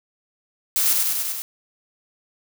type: noise with echo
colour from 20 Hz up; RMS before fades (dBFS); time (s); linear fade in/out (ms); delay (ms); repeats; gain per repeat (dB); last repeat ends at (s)
blue; -20; 0.76-0.93; 0; 98; 5; -2; 1.42
effects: none